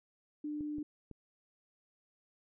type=tone; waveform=sine; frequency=298.5 Hz; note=D4; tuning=28 cents sharp; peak=-36 dBFS; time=0.44-0.83 s; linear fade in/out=5 ms
type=clicks; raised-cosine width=3 ms; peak=-35 dBFS; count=3; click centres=0.608 / 0.784 / 1.113 s
effects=none